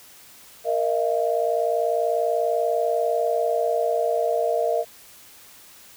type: chord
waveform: sine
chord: Bb suspended fourth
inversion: none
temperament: equal with one note detuned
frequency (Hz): 466.2 / 622.3 / 682.5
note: Bb4 / Eb5 / F5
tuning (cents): 0 / 0 / -40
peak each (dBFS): -24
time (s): 0.64-4.85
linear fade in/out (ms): 50
effects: white hiss -48 dBFS RMS until 5.96 s